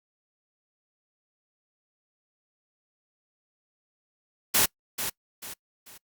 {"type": "noise with echo", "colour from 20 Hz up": "white", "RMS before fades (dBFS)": -21, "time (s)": [4.54, 4.66], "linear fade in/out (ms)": 10, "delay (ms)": 440, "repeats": 3, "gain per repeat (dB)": -9, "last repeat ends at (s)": 5.98, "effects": ["noise-tail reverb RT60 0.1 s tail -25 dB re dry", "Opus 48 kbps"]}